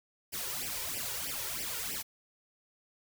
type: noise with flanger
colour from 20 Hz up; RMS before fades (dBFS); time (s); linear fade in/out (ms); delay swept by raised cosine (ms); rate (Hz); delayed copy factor
white; -37; 0.32-2.03; 20; 0.37 to 2.17; 3.1; +1
effects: none